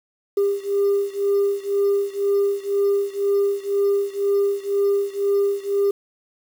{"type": "beating tone pair", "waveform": "sine", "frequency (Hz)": [400, 402], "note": ["G4", "G4"], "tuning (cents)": [35, 44], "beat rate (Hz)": 2, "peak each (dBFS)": [-19, -20], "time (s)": [0.37, 5.91], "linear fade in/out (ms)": 5, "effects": ["tanh soft clip ceiling -13 dBFS", "7-bit"]}